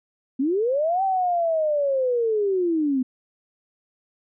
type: linear two-way sweep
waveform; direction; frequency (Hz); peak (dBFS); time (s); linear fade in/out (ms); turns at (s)
sine; up then down; 249.5 to 781 to 249.5; -19; 0.39-3.03; 10; 1.03
effects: none